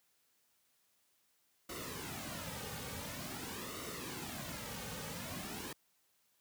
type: noise with flanger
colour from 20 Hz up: pink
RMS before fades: -44 dBFS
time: 1.69-5.73 s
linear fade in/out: 5 ms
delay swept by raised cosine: 1.2 to 3 ms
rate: 0.47 Hz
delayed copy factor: -0.65
effects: white hiss -75 dBFS RMS until 6.4 s + high-pass 60 Hz 12 dB/octave